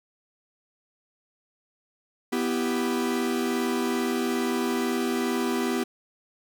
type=chord; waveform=45% pulse; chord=E minor; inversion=second; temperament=equal; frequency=246.9 / 329.6 / 392 Hz; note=B3 / E4 / G4; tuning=0 / 0 / 0 cents; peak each=-27 / -31 / -29 dBFS; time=2.32-5.84 s; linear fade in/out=10 ms; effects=10-bit